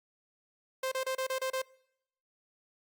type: tone bursts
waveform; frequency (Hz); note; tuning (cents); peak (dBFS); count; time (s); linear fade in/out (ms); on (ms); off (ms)
sawtooth; 523.3; C5; 0; -27; 7; 0.83-1.619; 5; 87; 30
effects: noise-tail reverb RT60 0.8 s tail -24 dB re dry + Opus 48 kbps